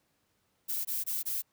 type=noise bursts; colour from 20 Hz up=violet; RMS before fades=-33 dBFS; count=4; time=0.68-1.423 s; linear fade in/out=20 ms; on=170 ms; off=21 ms; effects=pink hiss -74 dBFS RMS until 1.52 s + high-pass 80 Hz 12 dB/octave